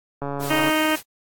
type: click train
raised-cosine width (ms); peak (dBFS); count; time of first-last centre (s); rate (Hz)
1; -15; 68; 0.22-0.695; 141
type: noise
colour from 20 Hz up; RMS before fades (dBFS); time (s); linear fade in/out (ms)
white; -34; 0.39-1.03; 50
type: harmonic tone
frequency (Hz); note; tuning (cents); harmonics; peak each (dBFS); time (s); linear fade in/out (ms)
311.1; D#4; 0; 1 / 2 / 3 / 4 / 5 / 6 / 7 / 8 / 9 / 10; -22 / -25 / -27 / -28 / -29 / -30 / -30 / -31 / -32 / -32; 0.5-0.96; 10
effects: AAC 64 kbps